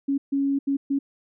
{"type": "tone bursts at uneven times", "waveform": "sine", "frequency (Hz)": 277.2, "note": "C#4", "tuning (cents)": 0, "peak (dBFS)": -20, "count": 4, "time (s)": [[0.08, 0.18], [0.32, 0.59], [0.67, 0.77], [0.9, 0.99]], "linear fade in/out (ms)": 10, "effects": []}